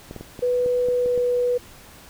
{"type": "clicks", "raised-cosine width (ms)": 2, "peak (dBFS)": -21, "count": 8, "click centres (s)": [0.111, 0.163, 0.21, 0.392, 0.661, 0.886, 1.06, 1.177]}
{"type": "tone with pitch glide", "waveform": "sine", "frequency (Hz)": [493.8, 490.4], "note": ["B4", "B4"], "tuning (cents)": [0, -12], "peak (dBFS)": -18, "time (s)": [0.42, 1.58], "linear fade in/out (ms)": 10, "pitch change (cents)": -12, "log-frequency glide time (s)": [0.86, 1.24]}
{"effects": ["pink hiss -46 dBFS RMS until 2.09 s"]}